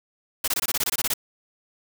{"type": "noise bursts", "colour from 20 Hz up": "white", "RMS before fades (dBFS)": -24, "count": 12, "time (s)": [0.44, 1.138], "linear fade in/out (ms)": 5, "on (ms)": 38, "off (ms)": 22, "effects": []}